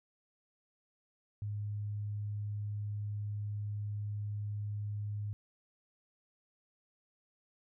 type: tone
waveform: sine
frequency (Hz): 103.83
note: G#2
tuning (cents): 0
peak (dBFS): -35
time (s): 1.42-5.33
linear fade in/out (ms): 0
effects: none